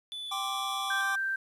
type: tone with pitch glide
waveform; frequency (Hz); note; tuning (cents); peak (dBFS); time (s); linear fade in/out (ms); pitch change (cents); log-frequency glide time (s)
triangle; 3480 to 3395; A7 to G#7; -20 to +37; -35; 0.12-1.01; 0; -43; 0.24-0.45
type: chord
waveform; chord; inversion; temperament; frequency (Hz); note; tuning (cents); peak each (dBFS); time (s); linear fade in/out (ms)
square; G suspended fourth; none; equal; 784 / 1046.5 / 1174.7; G5 / C6 / D6; 0 / 0 / 0; -37 / -41 / -35; 0.31-1.16; 10
type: tone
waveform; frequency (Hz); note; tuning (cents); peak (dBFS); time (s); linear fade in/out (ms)
sine; 1568; G6; 0; -28; 0.9-1.36; 5
effects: resampled to 32000 Hz + 10-bit